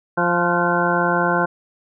harmonic tone with a mistuned harmonic, 174.61 Hz, F3, in tune, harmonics 1 / 2 / 3 / 4 / 5 / 6 / 8 / 9, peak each -24 / -24 / -24 / -24 / -24 / -24 / -24 / -24 dBFS, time 0.17-1.46 s, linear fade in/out 10 ms, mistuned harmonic 9, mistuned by -64 cents, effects none

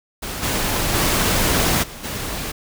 pink noise with level steps, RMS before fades -28 / -21 / -18 / -36 / -27 dBFS, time 0.22-2.52 s, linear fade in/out 10 ms, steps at 0.42 / 0.93 / 1.82 / 2.03 s, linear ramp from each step 20 ms, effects none

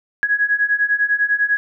sine beating tone pair, 1661.2 / 1671.2 Hz, G#6 / G#6, 0 / +10 cents, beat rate 10 Hz, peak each -19 / -17 dBFS, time 0.23-1.57 s, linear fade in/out 0 ms, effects none

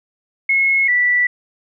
sine tone pair in turn, 2174 / 1964.3 Hz, C#7 / B6, -34 / -10 cents, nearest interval major second, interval 176 cents, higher first, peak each -12 dBFS, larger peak neither, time 0.49-0.88 / 0.88-1.27 s, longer neither, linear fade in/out 5 ms, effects none

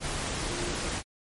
sine tone in noise, 349.2 Hz, F4, in tune, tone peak -36 dBFS, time 0.47-0.75 s, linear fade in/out 50 ms, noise pink, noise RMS -32 dBFS, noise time 0-1.03 s, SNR -7 dB, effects MP3 48 kbps

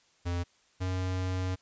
square tone pair in turn, 87.31 / 92.5 Hz, F2 / F#2, 0 / 0 cents, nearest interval minor second, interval 100 cents, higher second, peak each -30 / -30 dBFS, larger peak neither, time 0.25-0.44 / 0.8-1.56 s, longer second, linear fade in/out 20 ms, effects white hiss -66 dBFS RMS until 1.61 s + resampled to 16000 Hz

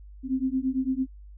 sine beating tone pair, 257.4 / 266.3 Hz, C4 / C4, -28 / +31 cents, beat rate 8.9 Hz, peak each -27 / -27 dBFS, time 0.23-1.07 s, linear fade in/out 50 ms, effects added 50 Hz sine -43 dBFS peak until 1.37 s

